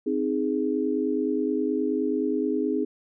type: chord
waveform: sine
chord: Ab major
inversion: first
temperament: equal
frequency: 261.6 / 311.1 / 415.3 Hz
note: C4 / Eb4 / Ab4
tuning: 0 / 0 / 0 cents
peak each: -27 dBFS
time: 0.06-2.85 s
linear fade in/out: 10 ms
effects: none